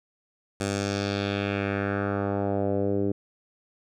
10% pulse tone with low-pass filter sweep, 99.9 Hz, G2, 33 cents sharp, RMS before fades -27 dBFS, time 0.6-3.12 s, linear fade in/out 5 ms, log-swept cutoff 8600 to 360 Hz, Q 2, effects none

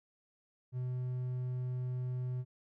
triangle tone, 126 Hz, B2, 35 cents sharp, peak -32 dBFS, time 0.72-2.45 s, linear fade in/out 50 ms, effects none

